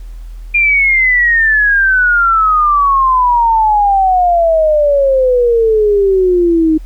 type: exponential sweep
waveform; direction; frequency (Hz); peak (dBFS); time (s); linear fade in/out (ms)
sine; down; 2414 to 310; -7; 0.54-6.78; 10
effects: added 41 Hz sine -25 dBFS peak until 6.85 s + pink hiss -50 dBFS RMS until 6.85 s